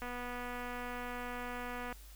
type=click train; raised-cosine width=0.5 ms; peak=-28 dBFS; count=468; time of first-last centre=0.02-1.926 s; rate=245 Hz; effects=added 50 Hz sine -51 dBFS peak until 2.15 s + white hiss -59 dBFS RMS until 2.15 s